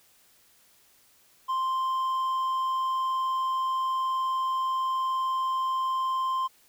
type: tone with hard clipping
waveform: sine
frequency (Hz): 1046.5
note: C6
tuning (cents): 0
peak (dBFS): -26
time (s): 1.48-6.48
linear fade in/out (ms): 20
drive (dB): 3
effects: white hiss -61 dBFS RMS until 6.68 s

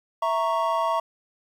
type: chord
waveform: triangle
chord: A# diminished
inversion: second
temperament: equal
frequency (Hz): 659.3 / 932.3 / 1108.7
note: E5 / A#5 / C#6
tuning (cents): 0 / 0 / 0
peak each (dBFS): -24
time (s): 0.22-1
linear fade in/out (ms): 5
effects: 9-bit

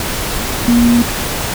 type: tone in noise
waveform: sine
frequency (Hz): 237.8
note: A#3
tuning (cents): +35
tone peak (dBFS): -7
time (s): 0.68-1.02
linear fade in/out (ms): 2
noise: pink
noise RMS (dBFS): -19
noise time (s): 0-1.54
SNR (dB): +9
effects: none

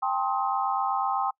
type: chord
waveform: sine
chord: A half-diminished seventh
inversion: third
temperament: just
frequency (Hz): 792 / 880 / 1056 / 1267.2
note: G5 / A5 / C6 / Eb6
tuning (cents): +18 / 0 / +16 / +31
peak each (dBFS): -27 / -33 / -29 / -31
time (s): 0.02-1.31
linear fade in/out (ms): 10
effects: noise-tail reverb RT60 0.1 s tail -26 dB re dry

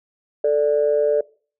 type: tone pair together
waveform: sine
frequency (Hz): 440 / 588.9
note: A4 / D5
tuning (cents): 0 / +5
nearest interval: perfect fourth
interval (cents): 505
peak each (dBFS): -17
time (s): 0.44-1.21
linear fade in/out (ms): 5
effects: noise-tail reverb RT60 0.4 s tail -22 dB re dry + tanh soft clip ceiling -8 dBFS

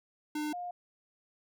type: tone pair in turn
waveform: square / sine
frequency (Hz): 301.5 / 710.1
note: D4 / F5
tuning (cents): +46 / +29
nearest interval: octave + minor third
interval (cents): 1483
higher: second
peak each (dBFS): -33 / -36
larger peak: first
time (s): 0.35-0.53 / 0.53-0.71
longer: neither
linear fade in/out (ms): 5
effects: none

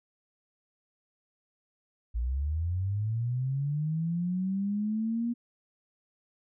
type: linear sweep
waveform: sine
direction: up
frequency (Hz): 55 to 239.4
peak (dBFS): -27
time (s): 2.14-5.34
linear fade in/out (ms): 20
effects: none

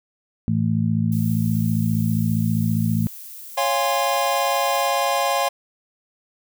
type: harmonic tone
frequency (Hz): 55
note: A1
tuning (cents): 0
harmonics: 2 / 3 / 4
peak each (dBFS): -22 / -22 / -22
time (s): 0.48-3.07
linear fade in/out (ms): 0
type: noise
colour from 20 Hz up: violet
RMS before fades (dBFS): -38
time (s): 1.12-4.88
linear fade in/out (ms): 2
type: chord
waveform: square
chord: Db major seventh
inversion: none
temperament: equal with one note detuned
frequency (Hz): 554.4 / 698.5 / 816.3 / 1046.5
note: Db5 / F5 / Ab5 / C6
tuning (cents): 0 / 0 / -30 / 0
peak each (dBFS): -25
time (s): 3.57-5.49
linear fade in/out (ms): 10
effects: none

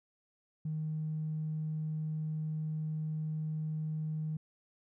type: tone with tanh clipping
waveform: triangle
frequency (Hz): 155.56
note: D#3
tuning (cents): 0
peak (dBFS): -33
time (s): 0.65-4.37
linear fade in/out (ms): 5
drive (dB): 4
effects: none

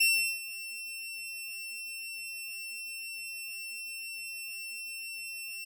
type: tone with ADSR envelope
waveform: sawtooth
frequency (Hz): 2701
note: E7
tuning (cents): +42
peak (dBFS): -18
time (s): 0-5.65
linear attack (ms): 9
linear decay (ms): 380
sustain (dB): -17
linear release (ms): 14
effects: none

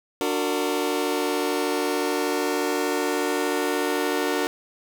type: chord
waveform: sawtooth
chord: D augmented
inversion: none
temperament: just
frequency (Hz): 293.7 / 367.1 / 458.9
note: D4 / F#4 / A#4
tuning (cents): 0 / -14 / -27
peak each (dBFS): -23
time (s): 0.21-4.47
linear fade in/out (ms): 0
effects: none

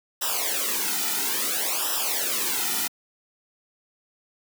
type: noise with flanger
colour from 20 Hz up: white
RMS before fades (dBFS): -26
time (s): 0.21-2.88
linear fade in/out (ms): 10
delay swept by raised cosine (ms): 0.45 to 1.85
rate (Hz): 0.59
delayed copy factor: -1
effects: high-pass 200 Hz 12 dB/octave

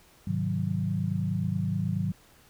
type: chord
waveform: sine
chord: Ab dominant seventh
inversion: none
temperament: equal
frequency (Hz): 103.83 / 130.81 / 155.56 / 185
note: Ab2 / C3 / Eb3 / Gb3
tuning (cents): 0 / 0 / 0 / 0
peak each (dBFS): -31 / -35 / -31 / -30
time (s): 0.27-2.12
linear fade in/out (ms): 5
effects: pink hiss -58 dBFS RMS until 2.49 s

